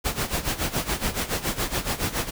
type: noise with tremolo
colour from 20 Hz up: pink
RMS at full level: -24 dBFS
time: 0.04-2.31 s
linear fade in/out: 20 ms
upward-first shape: sine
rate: 7.1 Hz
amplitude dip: 80%
effects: none